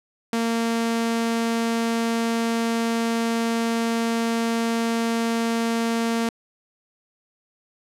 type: tone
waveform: sawtooth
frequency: 229.9 Hz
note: A#3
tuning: 24 cents flat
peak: -17 dBFS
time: 0.33-6.29 s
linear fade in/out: 2 ms
effects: low-pass 11000 Hz 12 dB/octave